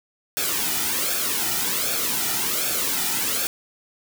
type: noise with flanger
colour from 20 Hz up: white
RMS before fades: -24 dBFS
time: 0.37-3.47 s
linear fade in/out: 0 ms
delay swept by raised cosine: 1 to 1.88 ms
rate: 1.3 Hz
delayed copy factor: -0.65
effects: none

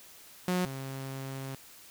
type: tone pair in turn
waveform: sawtooth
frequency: 181.2 / 134.46 Hz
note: F#3 / C3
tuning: -36 / +48 cents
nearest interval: perfect fourth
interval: 516 cents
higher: first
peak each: -23 / -33 dBFS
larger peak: first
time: 0.48-0.65 / 0.65-1.55 s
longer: second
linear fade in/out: 2 ms
effects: white hiss -53 dBFS RMS until 1.9 s

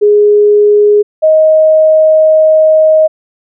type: tone pair in turn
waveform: sine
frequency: 415.3 / 627.3 Hz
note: G#4 / D#5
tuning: 0 / +14 cents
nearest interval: perfect fifth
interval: 714 cents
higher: second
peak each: -3 dBFS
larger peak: neither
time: 0.01-1.03 / 1.22-3.08 s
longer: second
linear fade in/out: 20 ms
effects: none

